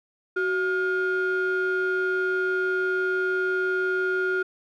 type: ring-modulated tone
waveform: triangle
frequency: 523.3 Hz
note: C5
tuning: in tune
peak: -16 dBFS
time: 0.36-4.43 s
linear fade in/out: 10 ms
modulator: 897 Hz
effects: tanh soft clip ceiling -16 dBFS